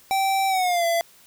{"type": "tone with pitch glide", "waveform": "square", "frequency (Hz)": [776, 675.5], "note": ["G5", "E5"], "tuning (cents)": [-18, 42], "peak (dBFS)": -20, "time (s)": [0.11, 1.01], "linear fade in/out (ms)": 0, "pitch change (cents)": -240, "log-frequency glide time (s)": [0.48, 0.85], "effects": ["white hiss -53 dBFS RMS until 1.26 s"]}